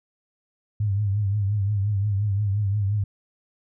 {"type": "tone with vibrato", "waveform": "sine", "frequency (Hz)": 101.6, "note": "G#2", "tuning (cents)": -38, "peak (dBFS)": -20, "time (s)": [0.8, 3.04], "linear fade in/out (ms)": 5, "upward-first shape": "triangle", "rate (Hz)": 5.7, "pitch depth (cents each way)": 98, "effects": []}